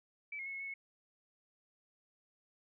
sine tone with pitch steps, 2306 / 2155 / 2194 / 2177 / 2203 / 2190 Hz, D7 / C#7 / C#7 / C#7 / C#7 / C#7, -32 / -49 / -18 / -32 / -11 / -22 cents, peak -40 dBFS, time 0.32-0.74 s, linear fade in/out 5 ms, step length 70 ms, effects none

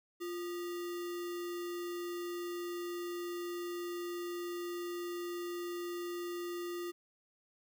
sine tone with sample-and-hold, 349.2 Hz, F4, in tune, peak -37 dBFS, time 0.2-6.92 s, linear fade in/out 20 ms, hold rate 1575 Hz, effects none

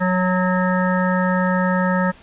harmonic tone with a mistuned harmonic, 183.6 Hz, F#3, 13 cents flat, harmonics 1 / 3 / 5 / 7 / 9 / 10, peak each -18 / -23 / -25 / -26 / -28 / -28 dBFS, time 0-2.12 s, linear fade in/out 20 ms, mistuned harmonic 9, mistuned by -18 cents, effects pink hiss -46 dBFS RMS until 2.22 s + resampled to 8000 Hz

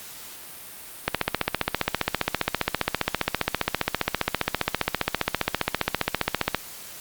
click train, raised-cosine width 0.3 ms, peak -4 dBFS, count 83, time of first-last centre 1.08-6.547 s, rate 15 Hz, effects white hiss -41 dBFS RMS until 7 s + Opus 48 kbps

